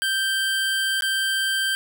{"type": "tone with dropouts", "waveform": "25% pulse", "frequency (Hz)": 1568, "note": "G6", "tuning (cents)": 0, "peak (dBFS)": -17, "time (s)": [0.02, 1.75], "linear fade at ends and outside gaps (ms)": 0, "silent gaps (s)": [1.008, 1.022], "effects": []}